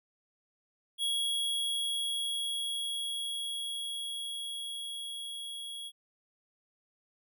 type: tone with level ramp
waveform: square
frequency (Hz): 3322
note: G#7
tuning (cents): 0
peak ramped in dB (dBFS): -29 to -40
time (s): 0.98-5.92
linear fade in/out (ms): 50
effects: none